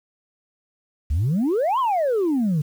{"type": "exponential two-way sweep", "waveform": "sine", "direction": "up then down", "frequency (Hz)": [65.41, 1100, 141.2], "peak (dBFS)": -16, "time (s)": [1.1, 2.62], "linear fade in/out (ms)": 10, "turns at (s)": 1.79, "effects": ["tanh soft clip ceiling -16 dBFS", "8-bit"]}